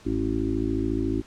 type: harmonic tone with a mistuned harmonic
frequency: 54.1 Hz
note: A1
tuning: 29 cents flat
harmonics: 1 / 2 / 4 / 5 / 6 / 7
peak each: -31 / -32 / -36 / -28 / -28 / -32 dBFS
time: 0.05-1.22 s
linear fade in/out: 20 ms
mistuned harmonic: 4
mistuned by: -28 cents
effects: pink hiss -51 dBFS RMS until 1.26 s + low-pass 7000 Hz 12 dB/octave